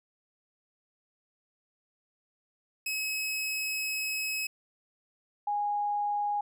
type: tone pair in turn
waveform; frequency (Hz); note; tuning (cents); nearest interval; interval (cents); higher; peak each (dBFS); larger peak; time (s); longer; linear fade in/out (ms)
sawtooth / sine; 2563 / 824.3; E7 / G#5; -49 / -13; octave + minor sixth; 1964; first; -27; neither; 2.86-4.47 / 5.47-6.41; first; 5
effects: none